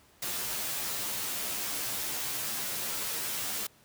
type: noise with comb filter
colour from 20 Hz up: white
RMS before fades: -34 dBFS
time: 0.22-3.67 s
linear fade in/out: 5 ms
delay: 12 ms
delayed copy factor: -0.9
effects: pink hiss -61 dBFS RMS until 3.84 s + high-pass 60 Hz 12 dB/octave